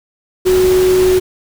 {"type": "tone in noise", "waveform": "sine", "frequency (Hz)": 370, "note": "F#4", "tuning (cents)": 0, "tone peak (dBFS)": -8, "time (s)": [0.45, 1.2], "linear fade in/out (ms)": 20, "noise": "pink", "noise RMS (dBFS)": -22, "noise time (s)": [0.45, 1.2], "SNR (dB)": 11, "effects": []}